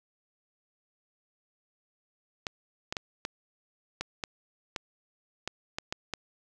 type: clicks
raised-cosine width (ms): 0.2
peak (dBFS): -15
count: 11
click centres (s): 2.468 / 2.925 / 2.968 / 3.251 / 4.01 / 4.238 / 4.762 / 5.476 / 5.785 / 5.925 / 6.137
effects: none